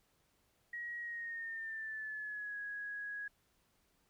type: tone with pitch glide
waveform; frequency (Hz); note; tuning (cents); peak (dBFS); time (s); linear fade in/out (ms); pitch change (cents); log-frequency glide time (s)
sine; 1900 to 1663.6; A#6 to G#6; +33 to +2; -40; 0.73-3.28; 5; -231; 1-2.57
effects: pink hiss -75 dBFS RMS until 4.09 s